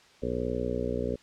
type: harmonic tone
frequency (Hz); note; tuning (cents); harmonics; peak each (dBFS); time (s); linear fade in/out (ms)
60.9; B1; -24; 1 / 2 / 3 / 4 / 5 / 6 / 7 / 8 / 9; -37 / -38 / -39 / -35 / -40 / -40 / -34 / -35 / -37; 0.22-1.16; 10
effects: white hiss -57 dBFS RMS until 1.22 s + low-pass 5000 Hz 12 dB/octave